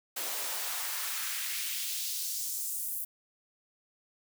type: noise with high-pass filter sweep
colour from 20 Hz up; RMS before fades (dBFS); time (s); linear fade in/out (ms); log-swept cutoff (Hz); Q
white; -35; 0.16-3.05; 10; 400 to 12000; 1.3
effects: none